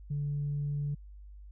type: tone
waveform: sine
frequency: 144.7 Hz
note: D3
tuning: 25 cents flat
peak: -29 dBFS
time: 0.1-0.95 s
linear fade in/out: 10 ms
effects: tanh soft clip ceiling -26 dBFS + added 50 Hz sine -46 dBFS peak until 1.51 s